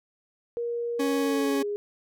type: tone with pitch glide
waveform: sine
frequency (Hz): 472.5 to 411.3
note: A#4 to G#4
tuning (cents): +23 to -17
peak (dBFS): -27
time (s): 0.57-1.76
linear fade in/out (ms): 0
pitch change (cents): -240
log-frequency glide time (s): 1.18-1.61
type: tone with vibrato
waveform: 40% pulse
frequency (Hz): 277.2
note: C#4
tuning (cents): 0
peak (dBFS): -24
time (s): 0.99-1.63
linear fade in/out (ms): 10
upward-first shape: sine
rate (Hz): 19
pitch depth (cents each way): 9
effects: none